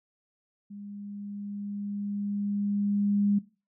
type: tone with level ramp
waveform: sine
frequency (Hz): 203.2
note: G#3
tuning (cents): -38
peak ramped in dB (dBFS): -40 to -21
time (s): 0.7-3.39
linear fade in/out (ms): 10
effects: noise-tail reverb RT60 0.3 s tail -17 dB re dry